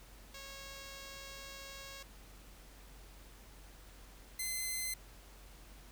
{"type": "tone pair in turn", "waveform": "5% pulse", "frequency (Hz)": [548, 2058], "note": ["C#5", "C7"], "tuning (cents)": [-20, -29], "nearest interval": "octave + major seventh", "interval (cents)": 2291, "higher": "second", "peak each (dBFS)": [-36, -26], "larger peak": "second", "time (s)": [[0.34, 2.03], [4.39, 4.94]], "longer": "first", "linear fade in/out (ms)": 5, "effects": ["added 47 Hz sine -55 dBFS peak until 5.91 s", "pink hiss -59 dBFS RMS until 5.91 s"]}